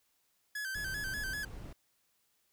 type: tone with vibrato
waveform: 45% pulse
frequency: 1621 Hz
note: G#6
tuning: 42 cents flat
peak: -36 dBFS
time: 0.55-1.45 s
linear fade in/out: 5 ms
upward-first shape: square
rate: 5.1 Hz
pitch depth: 74 cents each way
type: noise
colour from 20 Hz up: brown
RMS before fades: -45 dBFS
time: 0.75-1.73 s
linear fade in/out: 5 ms
effects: white hiss -75 dBFS RMS until 2.52 s